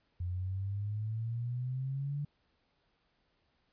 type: exponential sweep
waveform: sine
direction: up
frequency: 87.31 to 146.8 Hz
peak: -33 dBFS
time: 0.2-2.25 s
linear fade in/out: 5 ms
effects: pink hiss -75 dBFS RMS until 3.72 s + resampled to 11025 Hz